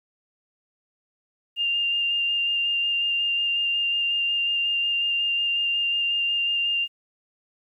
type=tone with vibrato; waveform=sine; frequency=2800 Hz; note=F7; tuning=4 cents sharp; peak=-21 dBFS; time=1.56-6.88 s; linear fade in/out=50 ms; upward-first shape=square; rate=5.5 Hz; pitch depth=9 cents each way; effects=10-bit